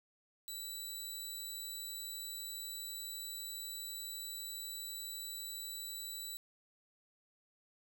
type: tone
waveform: 15% pulse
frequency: 3951 Hz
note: B7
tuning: in tune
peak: -35 dBFS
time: 0.48-6.37 s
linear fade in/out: 0 ms
effects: none